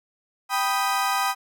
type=chord; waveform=35% pulse; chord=G augmented; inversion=none; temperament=equal; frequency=784 / 987.8 / 1244.5 Hz; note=G5 / B5 / D#6; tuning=0 / 0 / 0 cents; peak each=-24 / -25 / -24 dBFS; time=0.49-1.35 s; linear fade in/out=50 ms; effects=none